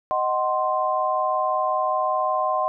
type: chord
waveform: sine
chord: C diminished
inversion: first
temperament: equal with one note detuned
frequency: 622.3 / 747.7 / 1046.5 Hz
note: Eb5 / Gb5 / C6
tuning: 0 / +18 / 0 cents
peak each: -25 / -25 / -23 dBFS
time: 0.11-2.68 s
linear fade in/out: 0 ms
effects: none